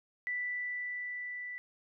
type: tone with level ramp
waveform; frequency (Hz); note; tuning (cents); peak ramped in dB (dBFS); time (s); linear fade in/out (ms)
sine; 1975.5; B6; 0; -32 to -39; 0.27-1.58; 0
effects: none